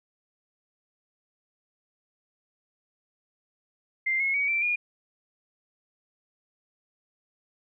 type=tone with pitch steps; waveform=sine; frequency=2093 / 2173 / 2256 / 2343 / 2432 Hz; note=C7 / C#7 / C#7 / D7 / D#7; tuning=0 / -35 / +30 / -5 / -40 cents; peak=-23 dBFS; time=4.06-4.76 s; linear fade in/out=10 ms; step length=140 ms; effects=none